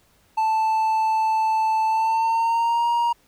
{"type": "tone with pitch glide", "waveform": "triangle", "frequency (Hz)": [880, 943.2], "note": ["A5", "A#5"], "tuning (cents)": [0, 20], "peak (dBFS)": -16, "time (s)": [0.37, 3.13], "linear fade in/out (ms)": 10, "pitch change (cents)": 120, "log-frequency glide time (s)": [1.87, 2.88], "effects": ["pink hiss -60 dBFS RMS until 3.27 s"]}